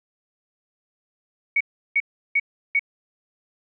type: tone bursts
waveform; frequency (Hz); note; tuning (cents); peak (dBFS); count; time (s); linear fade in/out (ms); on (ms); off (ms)
sine; 2234; C#7; +13; -16; 4; 1.56-2.794; 5; 46; 350
effects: none